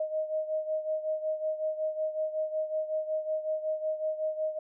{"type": "beating tone pair", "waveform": "sine", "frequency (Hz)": [622.3, 627.7], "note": ["D#5", "D#5"], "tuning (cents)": [0, 15], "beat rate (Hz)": 5.4, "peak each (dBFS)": [-30, -35], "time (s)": [0, 4.59], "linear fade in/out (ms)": 5, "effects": []}